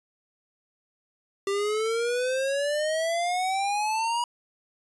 square exponential sweep, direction up, 392 to 966 Hz, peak -25 dBFS, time 1.47-4.24 s, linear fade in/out 2 ms, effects resampled to 24000 Hz

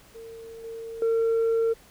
sine tone with level steps, 455 Hz, A#4, 42 cents flat, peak -39 / -34 / -18 dBFS, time 0.14-1.74 s, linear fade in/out 20 ms, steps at 0.64 / 1.02 s, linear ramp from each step 2 ms, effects tanh soft clip ceiling -19 dBFS + pink hiss -54 dBFS RMS until 1.9 s

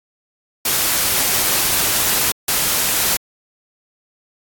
white noise bursts at uneven times, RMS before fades -17 dBFS, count 2, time 0.65-2.32 / 2.48-3.17 s, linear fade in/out 5 ms, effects AAC 64 kbps

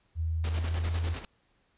sine tone with pitch glide, 81 to 83.33 Hz, E2 to E2, -30 to +19 cents, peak -27 dBFS, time 0.15-1.17 s, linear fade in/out 50 ms, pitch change +49 cents, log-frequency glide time 0.39-0.89 s
pink noise with tremolo, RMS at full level -38 dBFS, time 0.44-1.25 s, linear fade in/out 2 ms, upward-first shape square, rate 10 Hz, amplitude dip 55%
effects pink hiss -70 dBFS RMS until 1.77 s + resampled to 8000 Hz

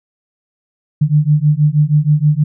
sine beating tone pair, 146.83 / 153.13 Hz, D3 / D#3, 0 / -27 cents, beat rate 6.3 Hz, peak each -12 dBFS, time 1.01-2.44 s, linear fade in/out 10 ms, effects none

